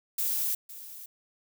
violet noise with echo, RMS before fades -29 dBFS, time 0.18-0.55 s, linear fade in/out 5 ms, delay 510 ms, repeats 1, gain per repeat -15 dB, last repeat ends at 1.06 s, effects none

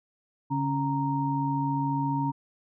sine tone cluster, 141.6 / 276.1 / 931 Hz, C#3 / C#4 / A#5, +37 / -7 / -2 cents, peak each -29 dBFS, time 0.5-2.32 s, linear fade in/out 20 ms, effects none

